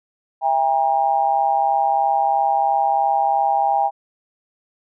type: tone with amplitude modulation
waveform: sine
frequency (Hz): 803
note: G5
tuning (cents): +41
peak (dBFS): -11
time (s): 0.41-3.91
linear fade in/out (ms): 50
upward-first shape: sine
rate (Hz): 143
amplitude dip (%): 85
effects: none